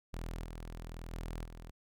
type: tone with level steps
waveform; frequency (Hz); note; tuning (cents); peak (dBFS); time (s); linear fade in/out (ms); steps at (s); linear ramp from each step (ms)
sawtooth; 41.2; E1; 0; -35 / -39 / -35 / -43; 0.13-1.71; 10; 0.44 / 1.13 / 1.45; 2
effects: none